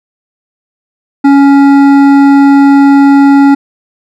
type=tone with hard clipping; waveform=sine; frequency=279 Hz; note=C#4; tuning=11 cents sharp; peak=-3 dBFS; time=1.24-3.55 s; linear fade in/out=10 ms; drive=11 dB; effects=none

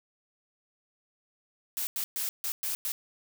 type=noise bursts at uneven times; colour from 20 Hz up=blue; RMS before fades=-32 dBFS; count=6; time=1.77-1.87 / 1.96-2.04 / 2.16-2.29 / 2.44-2.52 / 2.63-2.75 / 2.85-2.92 s; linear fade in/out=0 ms; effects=none

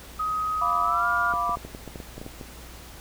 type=tone with pitch glide; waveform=sine; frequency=1259 to 1413.2 Hz; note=D#6 to F6; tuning=+20 to +20 cents; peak=-24 dBFS; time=0.19-1.33 s; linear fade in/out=10 ms; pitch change=+200 cents; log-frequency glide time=0.82-1.07 s
type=chord; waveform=sine; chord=B diminished; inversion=second; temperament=equal; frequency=698.5 / 987.8 / 1174.7 Hz; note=F5 / B5 / D6; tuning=0 / 0 / 0 cents; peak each=-30 / -29 / -25 dBFS; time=0.61-1.56 s; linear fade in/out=10 ms
type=clicks; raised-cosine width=2 ms; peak=-23 dBFS; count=12; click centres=1.338 / 1.494 / 1.571 / 1.65 / 1.749 / 1.877 / 1.958 / 2.002 / 2.18 / 2.215 / 2.264 / 2.412 s
effects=added 60 Hz sine -45 dBFS peak until 3 s + pink hiss -45 dBFS RMS until 3 s

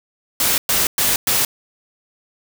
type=noise bursts; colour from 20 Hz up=white; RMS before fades=-17 dBFS; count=4; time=0.4-1.45 s; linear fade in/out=2 ms; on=180 ms; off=110 ms; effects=none

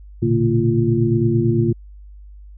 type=tone cluster; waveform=sine; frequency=114.3 / 123 / 144.1 / 227.3 / 345.3 Hz; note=A#2 / B2 / D3 / A#3 / F4; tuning=-34 / -7 / -33 / -43 / -20 cents; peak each=-19 / -22 / -22 / -21 / -19 dBFS; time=0.22-1.73 s; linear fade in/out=10 ms; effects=added 50 Hz sine -37 dBFS peak until 2.57 s

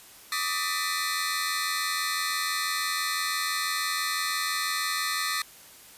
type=tone cluster; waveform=sawtooth; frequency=1164 / 1250 / 1791 / 1980 / 4245 Hz; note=D6 / D#6 / A6 / B6 / C8; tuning=-16 / +8 / +30 / +4 / +24 cents; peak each=-30 dBFS; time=0.32-5.42 s; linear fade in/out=2 ms; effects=white hiss -50 dBFS RMS until 5.97 s + resampled to 32000 Hz

